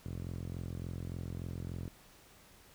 5% pulse tone with band-pass filter, 43.48 Hz, F1, 7 cents flat, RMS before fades -41 dBFS, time 0.06-1.88 s, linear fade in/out 0 ms, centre 98 Hz, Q 1.4, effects pink hiss -60 dBFS RMS until 2.74 s

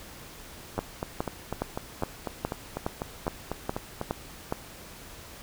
two click trains, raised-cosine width 1 ms, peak -13 / -16 dBFS, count 10 / 14, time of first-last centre 0.79-4.524 / 0.78-4.014 s, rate 2.41 / 4.02 Hz, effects pink hiss -46 dBFS RMS until 5.42 s

